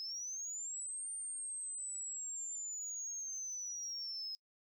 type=linear two-way sweep; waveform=sine; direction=up then down; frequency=5100 to 8870 to 5100 Hz; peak=-39 dBFS; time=0-4.35 s; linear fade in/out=0 ms; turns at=1.1 s; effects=noise-tail reverb RT60 0.1 s tail -26 dB re dry + tanh soft clip ceiling -36 dBFS